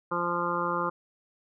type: harmonic tone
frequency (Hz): 173.7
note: F3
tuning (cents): -9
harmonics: 1 / 2 / 3 / 5 / 6 / 7 / 8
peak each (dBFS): -37 / -35 / -34 / -36 / -32 / -31 / -36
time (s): 0.11-0.9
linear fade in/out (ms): 10
effects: none